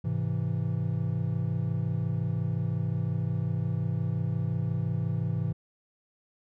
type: chord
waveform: triangle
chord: Ab augmented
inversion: none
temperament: equal with one note detuned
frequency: 105.15 / 130.81 / 164.81 Hz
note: Ab2 / C3 / E3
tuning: +22 / 0 / 0 cents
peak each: -29 dBFS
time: 0.04-5.53 s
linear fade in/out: 10 ms
effects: none